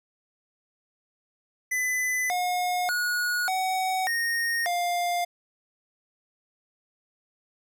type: tone with pitch steps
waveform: square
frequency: 2007 / 720 / 1453 / 751 / 1855 / 702 Hz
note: B6 / F#5 / F#6 / F#5 / A#6 / F5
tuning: +27 / -47 / -32 / +26 / -9 / +9 cents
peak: -25 dBFS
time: 1.71-5.25 s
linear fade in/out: 10 ms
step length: 590 ms
effects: none